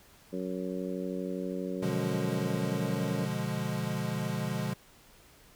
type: harmonic tone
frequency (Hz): 92.5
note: F#2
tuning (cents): 0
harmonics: 2 / 3 / 4 / 5 / 6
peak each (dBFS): -36 / -38 / -39 / -40 / -41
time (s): 0.32-3.26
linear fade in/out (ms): 20
type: chord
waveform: square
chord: B diminished seventh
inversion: none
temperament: equal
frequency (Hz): 123.47 / 146.83 / 174.61 / 207.7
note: B2 / D3 / F3 / Ab3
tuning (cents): 0 / 0 / 0 / 0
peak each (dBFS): -37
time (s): 1.82-4.74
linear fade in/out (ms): 10
effects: pink hiss -58 dBFS RMS until 5.55 s